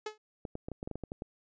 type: tone with exponential decay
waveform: sawtooth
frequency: 427.9 Hz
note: A4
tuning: 48 cents flat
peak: -29 dBFS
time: 0.06-0.18 s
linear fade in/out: 5 ms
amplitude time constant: 26 ms
type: clicks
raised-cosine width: 2 ms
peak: -25 dBFS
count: 11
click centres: 0.452 / 0.554 / 0.685 / 0.717 / 0.829 / 0.875 / 0.913 / 0.956 / 1.037 / 1.119 / 1.221 s
effects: resampled to 16000 Hz